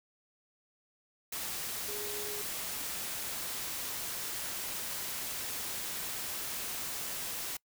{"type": "tone in noise", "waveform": "sine", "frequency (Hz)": 415.3, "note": "G#4", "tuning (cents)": 0, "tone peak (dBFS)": -42, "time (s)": [1.88, 2.42], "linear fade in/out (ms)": 5, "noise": "white", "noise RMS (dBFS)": -38, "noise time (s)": [1.32, 7.57], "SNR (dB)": -7, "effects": ["noise-tail reverb RT60 0.1 s tail -25 dB re dry"]}